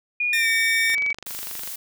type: tone with pitch glide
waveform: sine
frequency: 2442 to 2278 Hz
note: D#7 to C#7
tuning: -33 to +47 cents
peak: -20 dBFS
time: 0.2-1.13 s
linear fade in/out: 5 ms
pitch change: -120 cents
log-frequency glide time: 0.33-0.48 s
type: tone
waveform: sawtooth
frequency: 1824 Hz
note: A#6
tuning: 38 cents flat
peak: -18 dBFS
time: 0.33-0.95 s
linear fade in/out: 2 ms
type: click train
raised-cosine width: 0.2 ms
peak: -18 dBFS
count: 20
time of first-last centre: 0.9-1.676 s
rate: 24.5 Hz
type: noise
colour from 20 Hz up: blue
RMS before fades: -33 dBFS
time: 1.26-1.76 s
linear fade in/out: 5 ms
effects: none